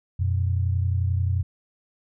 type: tone pair together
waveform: sine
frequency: 89.8 / 121.16 Hz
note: F2 / B2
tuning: +49 / -33 cents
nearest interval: perfect fourth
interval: 518 cents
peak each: -21 / -27 dBFS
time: 0.19-1.43 s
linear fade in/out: 10 ms
effects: none